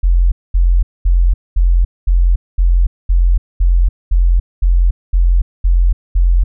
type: tone bursts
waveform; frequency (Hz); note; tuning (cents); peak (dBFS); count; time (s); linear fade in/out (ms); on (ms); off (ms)
sine; 43.65; F1; 0; -7; 13; 0.03-6.44; 10; 290; 220
effects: none